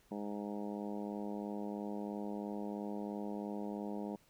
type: harmonic tone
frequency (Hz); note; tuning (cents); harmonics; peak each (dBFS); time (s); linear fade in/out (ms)
103; G#2; -14; 2 / 3 / 4 / 5 / 6 / 7 / 8 / 9; -41 / -45 / -47 / -49 / -51 / -52 / -53 / -54; 0.11-4.16; 5
effects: pink hiss -69 dBFS RMS until 4.29 s